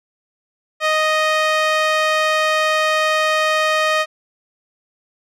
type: tone with band-pass filter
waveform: sawtooth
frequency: 622.3 Hz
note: D#5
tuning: in tune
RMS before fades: -17 dBFS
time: 0.8-4.06 s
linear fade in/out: 50 ms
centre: 1900 Hz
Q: 0.8
effects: none